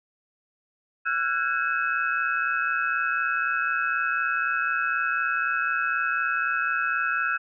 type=tone cluster; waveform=sine; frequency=1353 / 1477 / 1636 / 2572 Hz; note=E6 / F#6 / G#6 / E7; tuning=+45 / -3 / -26 / -43 cents; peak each=-27 / -27 / -29 / -32 dBFS; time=1.05-7.38 s; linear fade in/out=20 ms; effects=none